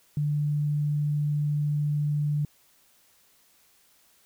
sine tone, 147.7 Hz, D3, 10 cents sharp, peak -23 dBFS, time 0.17-2.45 s, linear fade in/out 2 ms, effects white hiss -62 dBFS RMS until 4.25 s

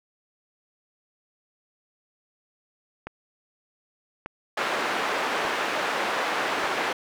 click train, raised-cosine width 0.5 ms, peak -19 dBFS, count 4, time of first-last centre 3.07-6.641 s, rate 0.84 Hz
white band-pass noise, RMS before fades -27 dBFS, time 4.57-6.93 s, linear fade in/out 5 ms, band 350 to 1700 Hz, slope 12 dB/octave
effects none

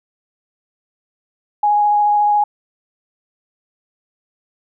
sine tone with vibrato, 830.6 Hz, G#5, in tune, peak -11 dBFS, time 1.63-2.44 s, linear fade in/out 5 ms, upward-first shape triangle, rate 14 Hz, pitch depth 12 cents each way, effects none

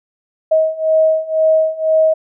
sine beating tone pair, 633 / 635 Hz, D#5 / D#5, +30 / +35 cents, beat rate 2 Hz, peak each -15 / -13 dBFS, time 0.51-2.14 s, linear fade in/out 10 ms, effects none

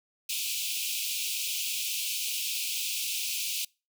pink high-pass noise, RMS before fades -32 dBFS, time 0.29-3.65 s, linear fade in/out 5 ms, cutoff 2400 Hz, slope 96 dB/octave, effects noise-tail reverb RT60 0.3 s tail -26 dB re dry

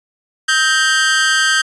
sawtooth tone with amplitude modulation, 1568 Hz, G6, in tune, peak -4 dBFS, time 0.48-1.62 s, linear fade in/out 10 ms, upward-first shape sine, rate 290 Hz, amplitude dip 85%, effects resampled to 22050 Hz

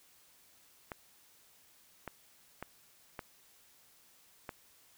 clicks, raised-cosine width 0.5 ms, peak -25 dBFS, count 5, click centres 0.918 / 2.077 / 2.626 / 3.192 / 4.492 s, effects white hiss -64 dBFS RMS until 4.97 s

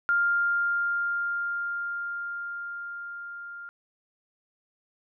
sine tone with level ramp, 1400 Hz, F6, 4 cents sharp, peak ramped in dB -20 to -38 dBFS, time 0.09-3.69 s, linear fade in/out 0 ms, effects none

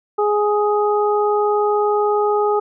harmonic tone, 416.5 Hz, G#4, 5 cents sharp, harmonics 1 / 2 / 3, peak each -16 / -20 / -23 dBFS, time 0.18-2.6 s, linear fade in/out 10 ms, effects none

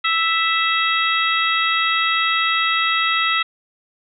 harmonic tone with a mistuned harmonic, 659.3 Hz, E5, in tune, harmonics 2 / 3 / 4 / 5 / 6, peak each -20 / -22 / -23 / -24 / -25 dBFS, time 0.04-3.43 s, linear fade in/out 10 ms, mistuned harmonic 6, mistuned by -75 cents, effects none

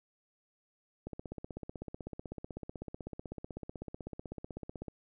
click train, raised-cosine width 2 ms, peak -28 dBFS, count 62, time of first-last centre 1.07-4.883 s, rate 16 Hz, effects none

